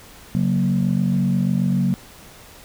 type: chord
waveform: sine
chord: F# major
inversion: second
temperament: equal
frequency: 138.59 / 185 / 233.1 Hz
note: C#3 / F#3 / A#3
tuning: 0 / 0 / 0 cents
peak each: -21 / -18 / -22 dBFS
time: 0.35-1.94 s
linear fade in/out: 0 ms
effects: tanh soft clip ceiling -10 dBFS + pink hiss -44 dBFS RMS until 2.64 s